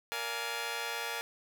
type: chord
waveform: 10% pulse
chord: Bb dominant seventh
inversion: none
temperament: just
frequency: 466.2 / 582.7 / 699.2 / 839.1 Hz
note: Bb4 / D5 / F5 / Ab5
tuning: 0 / -14 / +2 / +18 cents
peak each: -31 / -36 / -35 / -31 dBFS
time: 0.12-1.21 s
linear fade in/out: 0 ms
effects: none